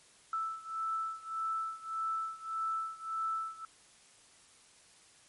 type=beating tone pair; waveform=sine; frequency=1318.5 / 1320.2 Hz; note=E6 / E6; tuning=0 / +2 cents; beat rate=1.7 Hz; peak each=-36 / -38 dBFS; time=0.33-3.65 s; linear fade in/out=2 ms; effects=white hiss -61 dBFS RMS until 5.28 s + MP3 48 kbps